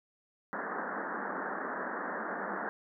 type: band-pass noise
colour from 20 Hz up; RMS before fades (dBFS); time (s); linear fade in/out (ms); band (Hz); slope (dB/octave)
white; -37; 0.53-2.69; 0; 180 to 1800; 96
effects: none